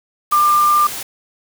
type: tone in noise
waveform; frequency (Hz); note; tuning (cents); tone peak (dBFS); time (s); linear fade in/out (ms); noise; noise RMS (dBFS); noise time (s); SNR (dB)
sine; 1194; D6; +28; -10; 0.32-0.87; 5; white; -27; 0.31-1.03; +14
effects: none